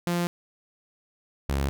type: tone pair in turn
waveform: sawtooth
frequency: 173.8 / 68.97 Hz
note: F3 / C#2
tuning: -8 / -8 cents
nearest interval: octave + major third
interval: 1600 cents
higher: first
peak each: -20 dBFS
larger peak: neither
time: 0.07-0.27 / 1.49-1.69 s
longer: neither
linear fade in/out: 0 ms
effects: none